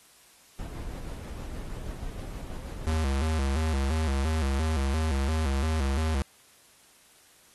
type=noise with tremolo; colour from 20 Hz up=brown; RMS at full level=-36 dBFS; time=0.59-2.97 s; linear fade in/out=0 ms; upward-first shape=square; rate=6.3 Hz; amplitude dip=25%
type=tone with vibrato; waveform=square; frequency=73.42 Hz; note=D2; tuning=in tune; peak=-25 dBFS; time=2.87-6.22 s; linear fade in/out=0 ms; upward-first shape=square; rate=2.9 Hz; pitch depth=130 cents each way
effects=white hiss -57 dBFS RMS until 7.54 s + AAC 32 kbps